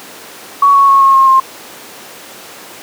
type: tone with pitch steps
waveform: sine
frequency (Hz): 1121 / 1108.8 / 1096.7 / 1084.7 / 1072.9 / 1061.1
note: C#6 / C#6 / C#6 / C#6 / C6 / C6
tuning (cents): +19 / 0 / -19 / -38 / +43 / +24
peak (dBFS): -4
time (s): 0.62-1.4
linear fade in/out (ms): 5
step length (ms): 130
effects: pink hiss -32 dBFS RMS until 2.82 s + high-pass 300 Hz 12 dB/octave